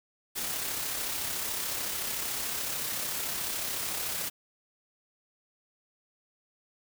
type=noise with amplitude modulation; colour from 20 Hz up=white; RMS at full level=-32 dBFS; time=0.35-4.3 s; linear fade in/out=20 ms; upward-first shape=sine; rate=33.7 Hz; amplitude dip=30%; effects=none